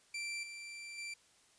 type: tone with level steps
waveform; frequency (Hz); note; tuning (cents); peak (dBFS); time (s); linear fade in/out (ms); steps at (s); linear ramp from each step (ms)
sawtooth; 2349; D7; 0; -35 / -42 / -38; 0.14-1.14; 5; 0.43 / 0.98; 2
effects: white hiss -67 dBFS RMS until 1.58 s + resampled to 22050 Hz